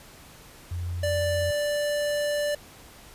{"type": "tone with pitch glide", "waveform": "sine", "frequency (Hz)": [87.31, 88.38], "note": ["F2", "F2"], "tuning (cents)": [0, 21], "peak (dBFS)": -28, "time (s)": [0.71, 1.51], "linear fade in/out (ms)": 5, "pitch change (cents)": 21, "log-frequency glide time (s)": [0.89, 1.08]}
{"type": "tone", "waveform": "square", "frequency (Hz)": 587.3, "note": "D5", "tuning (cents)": 0, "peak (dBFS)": -25, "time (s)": [1.03, 2.55], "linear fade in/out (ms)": 5}
{"effects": ["pink hiss -49 dBFS RMS until 3.14 s", "resampled to 32000 Hz"]}